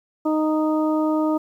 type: harmonic tone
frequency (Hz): 310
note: D#4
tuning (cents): -6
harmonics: 1 / 2 / 3 / 4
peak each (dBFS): -19 / -25 / -29 / -31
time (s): 0.25-1.38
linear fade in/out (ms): 10
effects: 9-bit